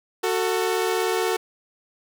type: tone pair together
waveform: sawtooth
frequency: 370 / 446.2 Hz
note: F#4 / A4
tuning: 0 / +24 cents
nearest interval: minor third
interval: 324 cents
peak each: -20 dBFS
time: 0.23-1.37 s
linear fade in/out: 10 ms
effects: none